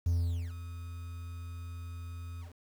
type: tone with ADSR envelope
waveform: triangle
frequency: 85.6 Hz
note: F2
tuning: 34 cents flat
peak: -22 dBFS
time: 0.06-2.54 s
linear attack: 6 ms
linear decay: 450 ms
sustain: -15 dB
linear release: 130 ms
effects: tanh soft clip ceiling -19 dBFS + 9-bit